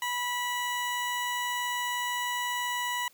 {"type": "tone", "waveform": "20% pulse", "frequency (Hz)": 979, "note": "B5", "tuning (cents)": -15, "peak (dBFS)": -24, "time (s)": [0.02, 3.08], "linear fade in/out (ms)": 2, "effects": ["white hiss -61 dBFS RMS until 3.13 s"]}